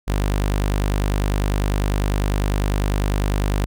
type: tone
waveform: sawtooth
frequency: 50 Hz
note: G1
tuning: 35 cents sharp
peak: -14 dBFS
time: 0.07-3.66 s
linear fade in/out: 20 ms
effects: none